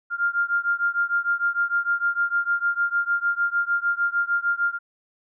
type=beating tone pair; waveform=sine; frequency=1396.9 / 1403.5 Hz; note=F6 / F6; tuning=0 / +8 cents; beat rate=6.6 Hz; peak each=-23 / -24 dBFS; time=0.1-4.79 s; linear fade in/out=50 ms; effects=none